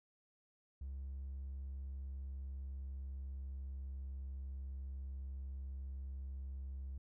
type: tone with pitch glide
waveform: triangle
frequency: 67.6 to 67.02 Hz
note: C#2 to C2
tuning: -43 to +42 cents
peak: -39 dBFS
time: 0.81-6.98 s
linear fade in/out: 5 ms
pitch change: -15 cents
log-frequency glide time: 1.22-4.09 s
effects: tanh soft clip ceiling -38 dBFS